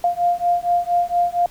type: beating tone pair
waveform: sine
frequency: 698.5 / 702.8 Hz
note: F5 / F5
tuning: 0 / +11 cents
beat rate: 4.3 Hz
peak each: -19 dBFS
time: 0.04-1.46 s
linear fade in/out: 2 ms
effects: pink hiss -46 dBFS RMS until 1.5 s